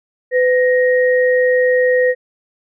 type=tone pair together; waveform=sine; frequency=503 / 1872.4 Hz; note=B4 / A#6; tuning=+32 / +7 cents; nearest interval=octave + major seventh; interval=2275 cents; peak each=-11 / -18 dBFS; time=0.31-2.15 s; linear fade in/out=50 ms; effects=none